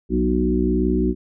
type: harmonic tone with a mistuned harmonic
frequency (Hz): 61.74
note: B1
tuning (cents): 0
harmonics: 1 / 3 / 4 / 5 / 6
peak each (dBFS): -23 / -23 / -23 / -23 / -23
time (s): 0.09-1.15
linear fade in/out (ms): 50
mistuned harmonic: 4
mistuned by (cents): -27
effects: none